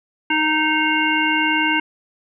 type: harmonic tone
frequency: 309.6 Hz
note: D#4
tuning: 9 cents flat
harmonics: 1 / 3 / 5 / 7 / 9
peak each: -22 / -22 / -22 / -22 / -22 dBFS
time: 0.3-1.8 s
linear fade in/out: 5 ms
effects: none